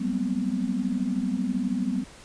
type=tone cluster; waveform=sine; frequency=184.3 / 197 / 235.8 / 254.4 Hz; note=F#3 / G3 / A#3 / C4; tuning=-7 / +9 / +20 / -48 cents; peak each=-33 / -29 / -30 / -28 dBFS; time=0-2.04 s; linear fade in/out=10 ms; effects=pink hiss -48 dBFS RMS until 2.24 s + resampled to 22050 Hz